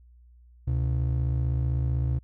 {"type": "ring-modulated tone", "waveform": "triangle", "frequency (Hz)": 98.9, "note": "G2", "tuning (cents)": 16, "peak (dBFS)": -18, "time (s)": [0.67, 2.19], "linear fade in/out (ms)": 10, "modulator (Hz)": 27.9, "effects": ["added 60 Hz sine -51 dBFS peak until 2.23 s"]}